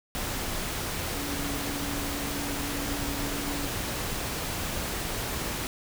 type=tone in noise; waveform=sine; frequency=284.6 Hz; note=C#4; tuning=46 cents sharp; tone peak=-35 dBFS; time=1.15-3.66 s; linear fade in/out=0 ms; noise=pink; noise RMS=-32 dBFS; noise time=0.15-5.67 s; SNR=-6 dB; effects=none